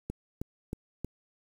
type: click train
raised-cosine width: 3 ms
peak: -21 dBFS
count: 4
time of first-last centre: 0.1-1.046 s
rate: 3.17 Hz
effects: 8-bit